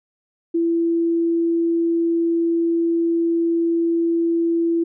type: tone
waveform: sine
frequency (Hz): 335.1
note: E4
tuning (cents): +29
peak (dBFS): -16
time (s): 0.54-4.84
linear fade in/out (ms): 10
effects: none